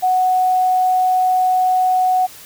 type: tone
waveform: sine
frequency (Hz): 740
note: F#5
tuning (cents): 0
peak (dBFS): -12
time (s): 0.02-2.27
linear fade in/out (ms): 20
effects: white hiss -39 dBFS RMS until 2.45 s